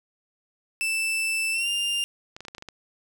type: tone with pitch glide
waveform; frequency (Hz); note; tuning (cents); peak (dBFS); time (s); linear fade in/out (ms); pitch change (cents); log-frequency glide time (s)
40% pulse; 2648 to 2801; E7 to F7; +7 to +4; -23; 0.81-2.04; 0; +97; 1.52-1.68
type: clicks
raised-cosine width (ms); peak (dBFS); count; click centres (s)
0.2; -22; 8; 2.365 / 2.406 / 2.451 / 2.483 / 2.549 / 2.582 / 2.624 / 2.687
effects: none